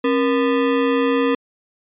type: ring-modulated tone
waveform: square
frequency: 372.2 Hz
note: F#4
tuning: 10 cents sharp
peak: -13 dBFS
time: 0.04-1.35 s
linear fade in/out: 5 ms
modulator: 102 Hz
effects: resampled to 8000 Hz